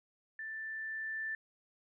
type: tone with level ramp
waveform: sine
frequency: 1768 Hz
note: A6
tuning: 8 cents sharp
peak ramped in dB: -40 to -35 dBFS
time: 0.39-1.35 s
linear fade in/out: 2 ms
effects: none